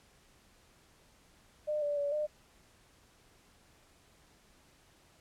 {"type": "tone with pitch steps", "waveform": "sine", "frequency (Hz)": [603, 583, 573, 603], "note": ["D5", "D5", "D5", "D5"], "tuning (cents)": [46, -13, -43, 46], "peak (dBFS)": -30, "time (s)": [1.67, 2.27], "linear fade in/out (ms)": 20, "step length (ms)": 150, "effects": ["pink hiss -64 dBFS RMS until 5.2 s", "low-pass 11000 Hz 12 dB/octave"]}